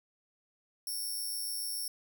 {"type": "tone with amplitude modulation", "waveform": "5% pulse", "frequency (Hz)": 5460, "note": "F8", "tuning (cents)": -40, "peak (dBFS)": -27, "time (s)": [0.87, 1.88], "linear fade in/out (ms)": 2, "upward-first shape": "sine", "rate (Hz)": 107, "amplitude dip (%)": 40, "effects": []}